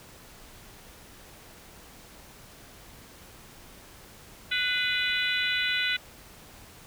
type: harmonic tone with a mistuned harmonic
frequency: 493.9 Hz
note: B4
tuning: in tune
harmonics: 3 / 4 / 5 / 6 / 7 / 8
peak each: -30 / -31 / -32 / -33 / -33 / -34 dBFS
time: 4.51-5.97 s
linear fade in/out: 10 ms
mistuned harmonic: 4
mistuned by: +44 cents
effects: pink hiss -50 dBFS RMS until 6.86 s